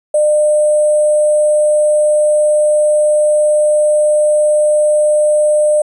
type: tone with sample-and-hold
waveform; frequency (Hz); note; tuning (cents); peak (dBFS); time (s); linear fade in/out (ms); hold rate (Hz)
sine; 603; D5; +46; -8; 0.14-5.82; 5; 8820
effects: resampled to 24000 Hz